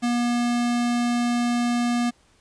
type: tone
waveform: square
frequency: 240 Hz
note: B3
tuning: 49 cents flat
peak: -21 dBFS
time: 0.02-2.11 s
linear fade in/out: 20 ms
effects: pink hiss -60 dBFS RMS until 2.4 s + resampled to 22050 Hz